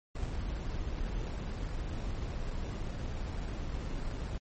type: noise with sample-and-hold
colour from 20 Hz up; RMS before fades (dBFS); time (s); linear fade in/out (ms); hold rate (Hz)
brown; -36; 0.15-4.38; 5; 3150
effects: MP3 32 kbps